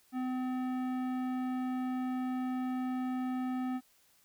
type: tone with tanh clipping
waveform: sine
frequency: 255.1 Hz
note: C4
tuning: 44 cents flat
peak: -34 dBFS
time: 0.12-3.81 s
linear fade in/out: 50 ms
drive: 15 dB
effects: white hiss -67 dBFS RMS until 4.24 s